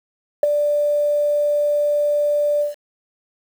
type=tone with ADSR envelope; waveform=sine; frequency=587.3 Hz; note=D5; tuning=in tune; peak=-7 dBFS; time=0.43-2.75 s; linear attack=3 ms; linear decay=16 ms; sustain=-8 dB; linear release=140 ms; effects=tanh soft clip ceiling -4 dBFS + 7-bit